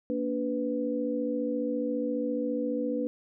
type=tone cluster; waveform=sine; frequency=233.4 / 288 / 496.2 Hz; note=A#3 / D4 / B4; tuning=+2 / -34 / +8 cents; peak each=-33 / -31 / -31 dBFS; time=0.1-3.07 s; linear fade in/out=0 ms; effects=none